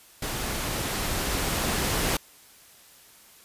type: noise with level ramp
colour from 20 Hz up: pink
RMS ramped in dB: -31 to -25 dBFS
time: 0.22-2.17 s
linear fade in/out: 5 ms
effects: white hiss -53 dBFS RMS until 3.44 s + resampled to 32000 Hz